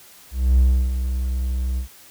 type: tone with ADSR envelope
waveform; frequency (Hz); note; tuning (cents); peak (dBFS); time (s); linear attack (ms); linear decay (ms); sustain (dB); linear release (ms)
triangle; 63.5; B1; +49; -8; 0.31-1.88; 270; 320; -10; 100
effects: tanh soft clip ceiling -5 dBFS + white hiss -47 dBFS RMS until 2.1 s